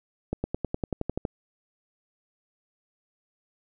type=accelerating click train; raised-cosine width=2 ms; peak=-14 dBFS; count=11; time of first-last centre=0.33-1.252 s; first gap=110 ms; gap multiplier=0.96; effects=none